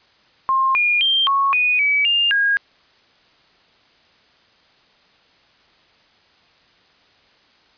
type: tone with pitch steps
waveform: sine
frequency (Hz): 1062 / 2427 / 3168 / 1102 / 2476 / 2284 / 2808 / 1632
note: C6 / D#7 / G7 / C#6 / D#7 / D7 / F7 / G#6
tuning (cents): +25 / -44 / +18 / -11 / -9 / -49 / +9 / -31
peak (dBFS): -14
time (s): 0.49-2.57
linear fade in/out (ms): 0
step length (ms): 260
effects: white hiss -55 dBFS RMS until 7.77 s + resampled to 11025 Hz